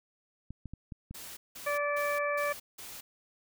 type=clicks; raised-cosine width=5 ms; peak=-29 dBFS; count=5; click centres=0.506 / 0.657 / 0.736 / 0.922 / 1.11 s
type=noise bursts; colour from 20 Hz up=white; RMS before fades=-45 dBFS; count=5; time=1.14-3.01 s; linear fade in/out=10 ms; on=230 ms; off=180 ms
type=harmonic tone; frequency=581 Hz; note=D5; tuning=19 cents flat; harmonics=1 / 2 / 3 / 4; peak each=-31 / -34 / -36 / -37 dBFS; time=1.66-2.53 s; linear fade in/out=10 ms
effects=none